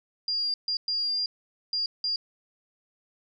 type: tone bursts at uneven times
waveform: sine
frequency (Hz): 4801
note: D8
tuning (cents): +37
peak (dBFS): -25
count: 5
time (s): 0.28-0.54 / 0.68-0.77 / 0.88-1.26 / 1.73-1.86 / 2.04-2.16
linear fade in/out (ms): 2
effects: none